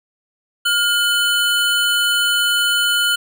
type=tone pair together; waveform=square; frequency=1417 / 3003 Hz; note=F6 / F#7; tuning=+25 / +25 cents; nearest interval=octave + minor second; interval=1300 cents; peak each=-18 dBFS; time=0.65-3.16 s; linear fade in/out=10 ms; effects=none